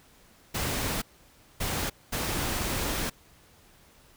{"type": "noise bursts at uneven times", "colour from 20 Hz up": "pink", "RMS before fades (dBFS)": -30, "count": 3, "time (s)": [[0.54, 1.02], [1.6, 1.9], [2.12, 3.1]], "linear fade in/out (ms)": 10, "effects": ["pink hiss -58 dBFS RMS until 4.16 s"]}